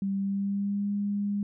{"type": "tone with pitch glide", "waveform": "sine", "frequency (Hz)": [196, 203.1], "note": ["G3", "G#3"], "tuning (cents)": [0, -38], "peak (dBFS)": -26, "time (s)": [0.02, 1.43], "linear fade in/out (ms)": 2, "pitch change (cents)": 62, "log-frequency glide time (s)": [0.16, 0.9], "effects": []}